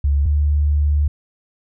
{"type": "tone pair in turn", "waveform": "sine", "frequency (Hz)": [71, 73.54], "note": ["C#2", "D2"], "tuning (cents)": [42, 3], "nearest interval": "minor second", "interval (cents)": 61, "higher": "second", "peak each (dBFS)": -13, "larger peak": "neither", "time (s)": [[0.04, 0.26], [0.26, 1.08]], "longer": "second", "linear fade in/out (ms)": 5, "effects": []}